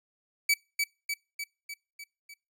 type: tone with echo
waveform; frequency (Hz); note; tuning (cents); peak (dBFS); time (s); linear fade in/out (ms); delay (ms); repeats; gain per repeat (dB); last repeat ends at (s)
sawtooth; 2287; D7; -47; -18; 0.49-0.54; 5; 300; 6; -4; 2.34
effects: noise-tail reverb RT60 0.3 s tail -25 dB re dry